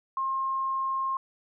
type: tone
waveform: sine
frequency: 1067 Hz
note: C6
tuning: 34 cents sharp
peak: -26 dBFS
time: 0.17-1.17 s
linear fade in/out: 2 ms
effects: none